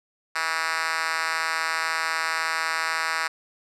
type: tone with high-pass filter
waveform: 5% pulse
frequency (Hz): 161.9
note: E3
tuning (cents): -31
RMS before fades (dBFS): -26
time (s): 0.35-3.28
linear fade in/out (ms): 10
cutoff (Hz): 1300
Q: 1.1
effects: low-pass 8000 Hz 12 dB/octave